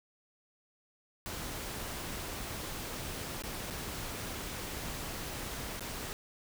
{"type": "noise with dropouts", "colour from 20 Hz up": "pink", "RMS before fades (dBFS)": -40, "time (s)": [1.26, 6.13], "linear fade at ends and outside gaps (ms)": 0, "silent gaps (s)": [[3.421, 3.437], [3.702, 3.707], [5.795, 5.807]], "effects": []}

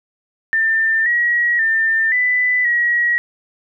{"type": "tone with pitch steps", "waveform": "sine", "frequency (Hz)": [1792, 1908, 1796, 1993, 1908], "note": ["A6", "A#6", "A6", "B6", "A#6"], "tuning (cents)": [31, 40, 35, 15, 40], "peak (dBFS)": -13, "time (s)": [0.53, 3.18], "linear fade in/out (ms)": 0, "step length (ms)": 530, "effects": []}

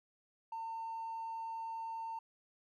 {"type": "tone", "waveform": "triangle", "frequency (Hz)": 905, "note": "A5", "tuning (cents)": 48, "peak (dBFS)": -36, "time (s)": [0.52, 2.19], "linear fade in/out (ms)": 5, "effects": ["tanh soft clip ceiling -36 dBFS"]}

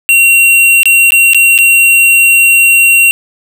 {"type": "tone with dropouts", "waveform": "square", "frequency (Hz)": 2745, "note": "F7", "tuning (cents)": -31, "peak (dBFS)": -4, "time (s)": [0.09, 3.11], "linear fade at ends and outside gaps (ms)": 0, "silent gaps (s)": [[0.832, 0.856], [1.106, 1.121], [1.334, 1.346], [1.579, 1.587]], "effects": []}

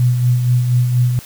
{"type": "tone with tremolo", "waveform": "sine", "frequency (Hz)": 123.47, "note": "B2", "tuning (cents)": 0, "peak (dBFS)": -9, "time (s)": [0, 1.19], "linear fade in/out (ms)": 0, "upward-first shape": "sine", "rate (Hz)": 4.2, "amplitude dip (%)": 45, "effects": ["white hiss -38 dBFS RMS until 1.25 s"]}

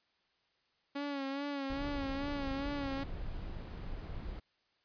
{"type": "tone with vibrato", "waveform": "sawtooth", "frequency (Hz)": 279, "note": "C#4", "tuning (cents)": 11, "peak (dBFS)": -32, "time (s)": [0.95, 3.04], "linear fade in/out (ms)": 10, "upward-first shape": "sine", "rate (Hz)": 2.4, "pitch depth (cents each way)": 54}
{"type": "noise", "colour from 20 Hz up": "brown", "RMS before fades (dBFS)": -42, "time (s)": [1.69, 4.4], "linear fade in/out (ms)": 10}
{"effects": ["white hiss -75 dBFS RMS until 4.84 s", "resampled to 11025 Hz"]}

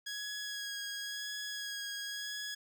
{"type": "tone with vibrato", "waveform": "15% pulse", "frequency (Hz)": 1661.2, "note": "G#6", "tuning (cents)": 0, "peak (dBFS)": -32, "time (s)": [0.06, 2.55], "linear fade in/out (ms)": 10, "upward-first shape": "sine", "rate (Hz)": 0.95, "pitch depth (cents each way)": 18, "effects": []}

